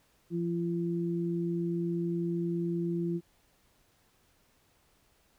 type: tone pair together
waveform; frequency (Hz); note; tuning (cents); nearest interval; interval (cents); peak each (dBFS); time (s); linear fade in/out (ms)
sine; 171.5 / 341.2; F3 / F4; -31 / -40; octave; 1191; -31 / -32; 0.3-3.21; 50
effects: pink hiss -68 dBFS RMS until 5.38 s